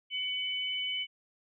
sine tone pair together, 2252 / 3006 Hz, C#7 / F#7, +27 / +27 cents, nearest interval perfect fourth, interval 500 cents, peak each -37 / -32 dBFS, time 0.1-1.07 s, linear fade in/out 50 ms, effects none

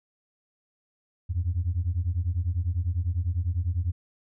sine beating tone pair, 82.41 / 92.41 Hz, E2 / F#2, 0 / -2 cents, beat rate 10 Hz, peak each -26 dBFS, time 1.29-3.92 s, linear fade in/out 20 ms, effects tanh soft clip ceiling -19 dBFS

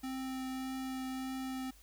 square tone with vibrato, 261.6 Hz, C4, in tune, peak -38 dBFS, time 0.03-1.71 s, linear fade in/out 10 ms, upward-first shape triangle, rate 1.7 Hz, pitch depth 9 cents each way, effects added 50 Hz sine -59 dBFS peak until 1.82 s + white hiss -63 dBFS RMS until 1.82 s

